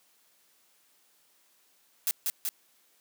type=noise with echo; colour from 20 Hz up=blue; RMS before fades=-27 dBFS; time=2.07-2.11 s; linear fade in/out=0 ms; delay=190 ms; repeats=2; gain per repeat=-2 dB; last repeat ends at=2.49 s; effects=white hiss -66 dBFS RMS until 3 s + high-pass 200 Hz 12 dB/octave